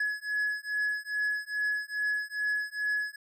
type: beating tone pair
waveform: triangle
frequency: 1691 / 1693.4 Hz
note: G#6 / G#6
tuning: +31 / +33 cents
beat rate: 2.4 Hz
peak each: -30 / -30 dBFS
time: 0-3.16 s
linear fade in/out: 5 ms
effects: none